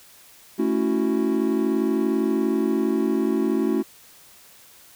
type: chord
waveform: triangle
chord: F# minor seventh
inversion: first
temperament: equal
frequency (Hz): 220 / 277.2 / 329.6 / 370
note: A3 / C#4 / E4 / F#4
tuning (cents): 0 / 0 / 0 / 0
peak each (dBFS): -23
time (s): 0.58-3.83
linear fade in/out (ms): 20
effects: white hiss -50 dBFS RMS until 4.95 s